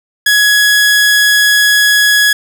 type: tone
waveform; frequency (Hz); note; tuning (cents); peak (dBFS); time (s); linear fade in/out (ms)
sawtooth; 1677; G#6; +16; -3; 0.26-2.33; 5
effects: none